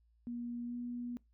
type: tone with pitch glide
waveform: sine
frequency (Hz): 239.1 to 242.2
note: A#3 to B3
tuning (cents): +44 to -34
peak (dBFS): -38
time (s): 0.27-1.17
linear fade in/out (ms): 0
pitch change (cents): +22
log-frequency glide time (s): 0.65-0.75
effects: noise-tail reverb RT60 0.2 s tail -23 dB re dry + added 57 Hz sine -67 dBFS peak until 1.33 s